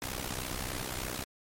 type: noise with amplitude modulation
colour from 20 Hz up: pink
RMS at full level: -33 dBFS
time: 0.02-1.24 s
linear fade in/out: 2 ms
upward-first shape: sine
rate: 63.3 Hz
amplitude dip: 85%
effects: MP3 64 kbps